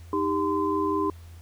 sine tone cluster, 312.1 / 397 / 1027 Hz, D#4 / G4 / C6, +5 / +22 / -33 cents, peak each -27 dBFS, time 0.13-1.1 s, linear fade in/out 2 ms, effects added 84 Hz sine -42 dBFS peak until 1.41 s + pink hiss -56 dBFS RMS until 1.41 s

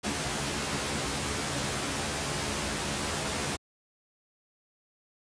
pink noise with comb filter, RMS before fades -31 dBFS, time 0.03-3.57 s, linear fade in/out 20 ms, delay 14 ms, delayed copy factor +0.8, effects high-pass 80 Hz 12 dB/octave + resampled to 22050 Hz

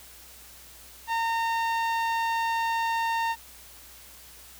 sawtooth tone with low-pass filter, 915 Hz, A#5, 32 cents flat, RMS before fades -27 dBFS, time 1.07-3.36 s, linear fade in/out 50 ms, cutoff 3900 Hz, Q 0.52, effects added 60 Hz sine -56 dBFS peak until 4.59 s + white hiss -49 dBFS RMS until 4.59 s

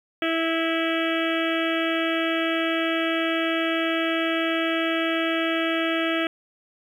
harmonic tone, 327.7 Hz, E4, 10 cents flat, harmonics 1 / 2 / 4 / 5 / 6 / 7 / 8 / 9 / 10, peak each -25 / -28 / -31 / -32 / -33 / -33 / -34 / -35 / -35 dBFS, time 0.22-6.27 s, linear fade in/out 2 ms, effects 9-bit

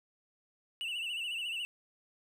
triangle tone with vibrato, 2805 Hz, F7, 7 cents sharp, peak -33 dBFS, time 0.81-1.65 s, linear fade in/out 0 ms, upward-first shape sine, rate 14 Hz, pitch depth 100 cents each way, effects none

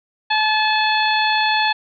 harmonic tone, 863 Hz, A5, 34 cents flat, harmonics 1 / 2 / 3 / 4 / 5, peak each -18 / -21 / -23 / -24 / -25 dBFS, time 0.3-1.73 s, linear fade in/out 10 ms, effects none

